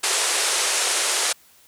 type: band-pass noise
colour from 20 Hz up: white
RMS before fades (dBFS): -22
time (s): 0.03-1.33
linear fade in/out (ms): 10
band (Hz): 350 to 10000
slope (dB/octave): 48
effects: white hiss -54 dBFS RMS until 1.67 s